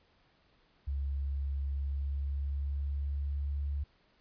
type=tone with pitch glide; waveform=sine; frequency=69.3 to 71.21 Hz; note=C#2 to C#2; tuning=0 to +47 cents; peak=-31 dBFS; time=0.87-3.84 s; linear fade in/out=10 ms; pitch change=+47 cents; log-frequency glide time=1.65-3.68 s; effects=pink hiss -68 dBFS RMS until 4.2 s + resampled to 11025 Hz